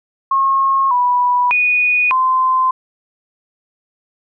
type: tone with pitch steps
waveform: sine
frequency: 1083 / 983 / 2470 / 1035 Hz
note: C#6 / B5 / D#7 / C6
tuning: -41 / -8 / -13 / -19 cents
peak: -11 dBFS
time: 0.31-2.71 s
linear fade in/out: 5 ms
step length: 600 ms
effects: none